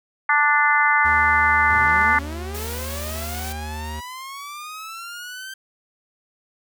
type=harmonic tone; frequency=293.7 Hz; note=D4; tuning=in tune; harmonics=3 / 4 / 5 / 6 / 7; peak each=-21 / -21 / -21 / -21 / -21 dBFS; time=0.29-2.19 s; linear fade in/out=5 ms
type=tone with pitch glide; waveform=square; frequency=77.78 to 76.89 Hz; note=D#2 to D#2; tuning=0 to -20 cents; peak=-30 dBFS; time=1.04-4.01 s; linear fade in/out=20 ms; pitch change=-20 cents; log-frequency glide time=1.23-2.01 s
type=linear sweep; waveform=sawtooth; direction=up; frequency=80.1 to 1568 Hz; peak=-29 dBFS; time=1.7-5.54 s; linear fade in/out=5 ms
type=noise; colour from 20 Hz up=white; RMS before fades=-34 dBFS; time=2.54-3.53 s; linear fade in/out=10 ms
effects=none